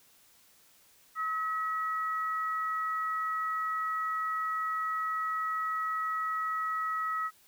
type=tone pair together; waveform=sine; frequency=1283.7 / 1929 Hz; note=E6 / B6; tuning=-46 / -41 cents; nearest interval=perfect fifth; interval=705 cents; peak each=-30 / -38 dBFS; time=1.15-7.31 s; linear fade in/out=50 ms; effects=white hiss -62 dBFS RMS until 7.47 s